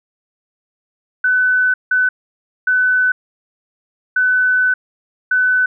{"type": "tone bursts at uneven times", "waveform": "sine", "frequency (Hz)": 1504, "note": "F#6", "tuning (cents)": 28, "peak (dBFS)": -11, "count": 5, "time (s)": [[1.24, 1.74], [1.91, 2.09], [2.67, 3.12], [4.16, 4.74], [5.31, 5.66]], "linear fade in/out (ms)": 5, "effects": []}